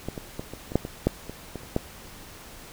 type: clicks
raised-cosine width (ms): 2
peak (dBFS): -16 / -19 / -18 / -22 / -22 / -6 / -19 / -6 / -21 / -20 / -30 / -9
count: 12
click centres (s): 0.086 / 0.178 / 0.395 / 0.536 / 0.719 / 0.756 / 0.851 / 1.07 / 1.296 / 1.557 / 1.634 / 1.764
effects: pink hiss -45 dBFS RMS until 2.72 s